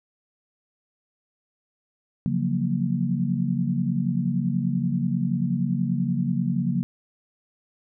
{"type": "chord", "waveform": "sine", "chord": "Gb major seventh", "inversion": "second", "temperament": "equal", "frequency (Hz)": [138.59, 174.61, 185, 233.1], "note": ["Db3", "F3", "Gb3", "Bb3"], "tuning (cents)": [0, 0, 0, 0], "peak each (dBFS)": -27, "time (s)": [2.26, 6.83], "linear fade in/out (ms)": 0, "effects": []}